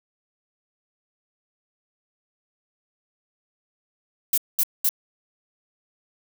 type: noise bursts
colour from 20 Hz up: violet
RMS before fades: -20 dBFS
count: 3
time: 4.33-4.891 s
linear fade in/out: 2 ms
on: 47 ms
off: 210 ms
effects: none